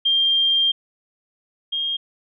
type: tone pair in turn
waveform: sine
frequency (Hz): 3192 / 3229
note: G7 / G#7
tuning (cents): +31 / -49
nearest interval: unison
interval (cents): 20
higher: second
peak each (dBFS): -15 / -21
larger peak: first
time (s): 0.05-0.72 / 1.72-1.97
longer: first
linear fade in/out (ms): 10
effects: none